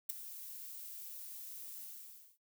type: noise with ADSR envelope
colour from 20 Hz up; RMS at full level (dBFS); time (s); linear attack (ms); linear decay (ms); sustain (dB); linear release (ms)
violet; -32; 0.09-2.38; 10; 6; -16; 550
effects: noise-tail reverb RT60 0.2 s tail -26 dB re dry